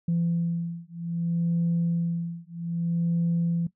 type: beating tone pair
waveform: sine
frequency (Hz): 169 / 169.63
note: E3 / E3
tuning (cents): +43 / +50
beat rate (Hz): 0.63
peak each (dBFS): -26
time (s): 0.08-3.67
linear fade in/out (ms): 5
effects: noise-tail reverb RT60 0.1 s tail -17 dB re dry + tanh soft clip ceiling -18 dBFS